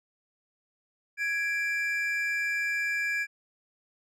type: tone pair together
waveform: triangle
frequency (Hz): 1661.2 / 2351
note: G#6 / D7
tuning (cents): 0 / +1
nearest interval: tritone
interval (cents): 601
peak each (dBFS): -28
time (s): 1.17-3.27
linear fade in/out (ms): 50
effects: resampled to 32000 Hz